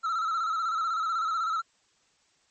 triangle tone with vibrato, 1318.5 Hz, E6, in tune, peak -24 dBFS, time 0.03-1.62 s, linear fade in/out 20 ms, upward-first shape square, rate 16 Hz, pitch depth 54 cents each way, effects white hiss -67 dBFS RMS until 2.5 s + MP3 32 kbps

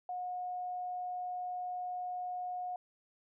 sine tone, 724 Hz, F#5, 38 cents flat, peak -36 dBFS, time 0.09-2.76 s, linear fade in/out 2 ms, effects none

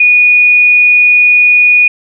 sine tone, 2460 Hz, D#7, 20 cents flat, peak -3 dBFS, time 0-1.88 s, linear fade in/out 5 ms, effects none

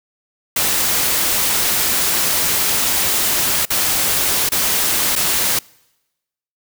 white noise with dropouts, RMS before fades -17 dBFS, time 0.56-5.59 s, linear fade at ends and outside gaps 5 ms, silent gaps 3.654-3.702 / 4.491-4.518 / 5.155-5.16 s, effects noise-tail reverb RT60 1.0 s tail -26 dB re dry

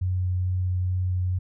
sine tone with vibrato, 91.4 Hz, F#2, 21 cents flat, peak -22 dBFS, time 0.01-1.39 s, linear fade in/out 10 ms, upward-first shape sine, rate 2.3 Hz, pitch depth 8 cents each way, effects none

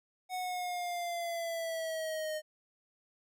square linear sweep, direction down, 740 to 614 Hz, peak -35 dBFS, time 0.29-2.42 s, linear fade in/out 50 ms, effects none

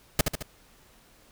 pink noise with echo, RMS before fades -20 dBFS, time 0.19-0.21 s, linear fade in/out 2 ms, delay 72 ms, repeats 3, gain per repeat -5 dB, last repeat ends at 0.426 s, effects pink hiss -58 dBFS RMS until 1.31 s

